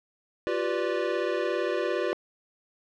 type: chord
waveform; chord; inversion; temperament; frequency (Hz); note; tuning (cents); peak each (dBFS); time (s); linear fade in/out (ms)
square; G dominant seventh; third; equal with one note detuned; 349.2 / 386.6 / 493.9 / 587.3; F4 / G4 / B4 / D5; 0 / -24 / 0 / 0; -32; 0.47-2.13; 0
effects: low-pass 3000 Hz 12 dB/octave